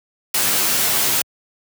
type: noise with comb filter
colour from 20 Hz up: white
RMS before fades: -18 dBFS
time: 0.34-1.22 s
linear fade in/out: 5 ms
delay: 12 ms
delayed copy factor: -0.65
effects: high-pass 80 Hz 12 dB/octave